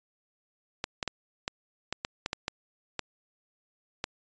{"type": "clicks", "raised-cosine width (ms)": 0.2, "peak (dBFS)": -13, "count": 11, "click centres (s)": [0.841, 1.028, 1.077, 1.479, 1.926, 2.049, 2.261, 2.331, 2.481, 2.993, 4.041], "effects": ["resampled to 16000 Hz"]}